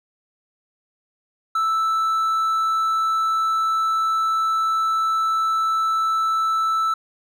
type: tone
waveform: triangle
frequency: 1318.5 Hz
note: E6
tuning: in tune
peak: -16 dBFS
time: 1.55-6.94 s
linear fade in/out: 5 ms
effects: none